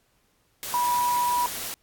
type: tone in noise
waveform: sine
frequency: 975 Hz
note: B5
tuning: 23 cents flat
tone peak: -21 dBFS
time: 0.74-1.46 s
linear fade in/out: 0 ms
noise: white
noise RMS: -33 dBFS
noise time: 0.63-1.74 s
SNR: +9 dB
effects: pink hiss -67 dBFS RMS until 1.82 s + AAC 64 kbps